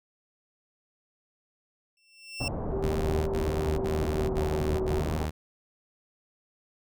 20% pulse tone with exponential growth, 2700 Hz, E7, 41 cents sharp, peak -24 dBFS, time 1.97-2.48 s, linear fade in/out 2 ms, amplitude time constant 110 ms
pink low-pass noise, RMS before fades -32 dBFS, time 2.4-5.26 s, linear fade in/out 5 ms, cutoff 870 Hz, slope 24 dB/octave
sine tone with pitch glide, 390 to 375.6 Hz, G4 to F#4, -9 to +26 cents, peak -30 dBFS, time 2.72-5.01 s, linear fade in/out 0 ms, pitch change -65 cents, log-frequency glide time 3.43-4.86 s
sawtooth tone bursts, 77.3 Hz, D#2, 11 cents flat, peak -25 dBFS, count 5, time 2.82-5.31 s, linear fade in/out 20 ms, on 450 ms, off 60 ms
effects none

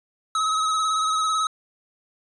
square tone with vibrato, 1279 Hz, D#6, 47 cents sharp, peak -21 dBFS, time 0.35-1.47 s, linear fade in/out 2 ms, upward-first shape sine, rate 18 Hz, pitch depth 29 cents each way, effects resampled to 22050 Hz

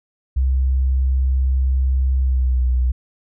sine tone with pitch glide, 65.41 to 62.46 Hz, C2 to B1, 0 to +20 cents, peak -14 dBFS, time 0.36-2.92 s, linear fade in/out 10 ms, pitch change -80 cents, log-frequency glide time 2.2-2.63 s, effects none

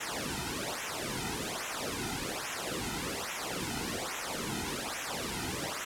pink noise with flanger, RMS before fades -36 dBFS, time 0-5.85 s, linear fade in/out 10 ms, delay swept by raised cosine 0.21 to 1.81 ms, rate 1.2 Hz, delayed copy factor -0.95, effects low-pass 11000 Hz 12 dB/octave

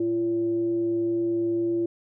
sine tone with frequency modulation, 341 Hz, F4, 41 cents flat, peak -22 dBFS, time 0-1.86 s, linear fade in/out 5 ms, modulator 228 Hz, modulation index 0.24, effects none

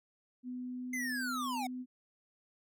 sine tone with pitch glide, 250 to 252.3 Hz, B3 to B3, +21 to +37 cents, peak -38 dBFS, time 0.43-1.86 s, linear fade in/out 50 ms, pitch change +16 cents, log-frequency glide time 0.63-1.28 s
square linear sweep, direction down, 2093 to 721 Hz, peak -36 dBFS, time 0.93-1.67 s, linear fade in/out 5 ms
effects none

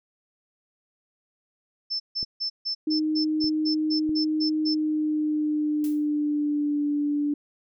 sine tone bursts, 5290 Hz, E8, 5 cents sharp, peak -25 dBFS, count 12, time 1.9-4.75 s, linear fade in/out 20 ms, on 100 ms, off 150 ms
clicks, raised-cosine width 3 ms, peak -27 / -27 / -25 dBFS, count 3, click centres 2.229 / 3.443 / 4.093 s
sine tone with pitch glide, 309.5 to 292.1 Hz, D#4 to D4, -9 to -9 cents, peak -22 dBFS, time 2.87-7.34 s, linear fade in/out 5 ms, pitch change -100 cents, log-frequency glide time 4.62-6.84 s
blue noise with exponential decay, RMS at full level -39 dBFS, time 5.84-6.08 s, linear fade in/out 1 ms, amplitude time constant 52 ms
effects none

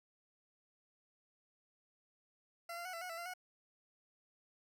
20% pulse tone with pitch steps, 681 / 691 / 737 / 671 / 729 / 665 / 689 / 731 Hz, F5 / F5 / F#5 / E5 / F#5 / E5 / F5 / F#5, -44 / -19 / -7 / +31 / -26 / +15 / -24 / -21 cents, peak -38 dBFS, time 2.69-3.338 s, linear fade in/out 5 ms, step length 81 ms, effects none

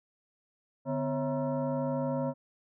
sine tone with frequency modulation, 146.83 Hz, D3, in tune, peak -28 dBFS, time 0.85-2.34 s, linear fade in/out 50 ms, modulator 400 Hz, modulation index 1.6, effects none

